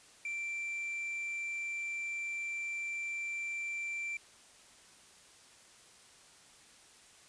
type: tone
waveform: triangle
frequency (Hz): 2349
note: D7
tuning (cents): 0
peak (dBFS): -34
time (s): 0.25-4.17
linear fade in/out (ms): 2
effects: white hiss -59 dBFS RMS until 7.28 s + resampled to 22050 Hz